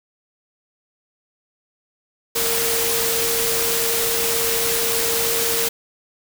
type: tone in noise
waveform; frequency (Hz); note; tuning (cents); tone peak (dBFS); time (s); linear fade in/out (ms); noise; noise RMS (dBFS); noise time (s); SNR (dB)
sine; 460.7; A#4; -20; -25; 2.35-5.69; 10; white; -21; 2.35-5.69; -7
effects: none